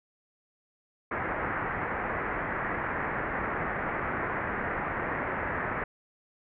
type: low-pass noise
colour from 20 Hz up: white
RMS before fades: -32 dBFS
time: 1.11-5.84 s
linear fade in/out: 5 ms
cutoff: 2000 Hz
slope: 48 dB/octave
effects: none